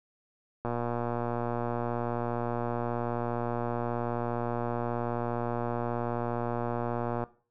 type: click train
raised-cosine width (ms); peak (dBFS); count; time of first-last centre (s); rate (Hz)
1; -18; 785; 0.65-7.238; 119
effects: noise-tail reverb RT60 0.4 s tail -18 dB re dry